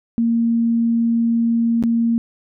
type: tone with dropouts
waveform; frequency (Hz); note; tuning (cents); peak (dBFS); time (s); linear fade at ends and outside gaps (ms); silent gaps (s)
sine; 231.5; A#3; -12; -14; 0.18-2.18; 0; 1.826-1.837
effects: none